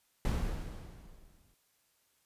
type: noise with exponential decay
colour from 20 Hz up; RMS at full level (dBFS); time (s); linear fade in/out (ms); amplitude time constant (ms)
brown; -28; 0.25-1.54; 1; 280
effects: white hiss -73 dBFS RMS until 2.25 s + resampled to 32000 Hz